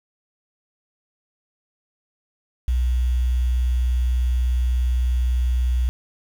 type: tone with quantisation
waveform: sine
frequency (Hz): 61.74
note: B1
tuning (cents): 0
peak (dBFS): -17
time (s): 2.68-5.89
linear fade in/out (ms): 0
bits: 7
effects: none